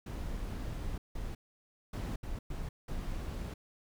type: noise bursts at uneven times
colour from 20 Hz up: brown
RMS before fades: -38 dBFS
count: 6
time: 0.06-0.98 / 1.15-1.35 / 1.93-2.16 / 2.23-2.39 / 2.5-2.69 / 2.88-3.54 s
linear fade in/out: 5 ms
effects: none